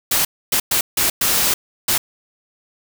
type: noise bursts at uneven times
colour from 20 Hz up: white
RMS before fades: -17 dBFS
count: 6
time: 0.11-0.25 / 0.52-0.6 / 0.71-0.81 / 0.97-1.1 / 1.21-1.54 / 1.88-1.98 s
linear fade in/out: 5 ms
effects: none